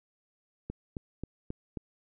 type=click train; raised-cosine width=3 ms; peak=-23 dBFS; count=5; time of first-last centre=0.7-1.772 s; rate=3.73 Hz; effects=none